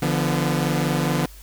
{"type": "chord", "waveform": "sawtooth", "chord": "B diminished", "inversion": "first", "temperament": "equal with one note detuned", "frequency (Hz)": [146.83, 171.52, 246.9], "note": ["D3", "F3", "B3"], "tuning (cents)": [0, -31, 0], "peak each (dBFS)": [-19, -20, -22], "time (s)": [0.02, 1.26], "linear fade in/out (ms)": 5, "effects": ["added 50 Hz sine -41 dBFS peak until 1.42 s", "white hiss -48 dBFS RMS until 1.42 s"]}